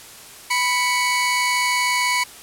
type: tone pair together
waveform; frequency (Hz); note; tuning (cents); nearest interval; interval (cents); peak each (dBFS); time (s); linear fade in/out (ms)
sawtooth; 987.8 / 2236; B5 / C#7; 0 / +14; octave + major second; 1414; -17; 0.5-2.24; 10
effects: white hiss -41 dBFS RMS until 2.42 s + low-pass 12000 Hz 12 dB/octave